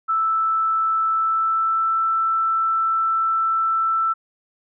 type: tone with pitch glide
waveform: sine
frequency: 1318.5 to 1328.4 Hz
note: E6 to E6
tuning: 0 to +13 cents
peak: -17 dBFS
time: 0.08-4.14 s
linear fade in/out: 20 ms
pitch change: +13 cents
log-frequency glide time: 1.13-1.97 s
effects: none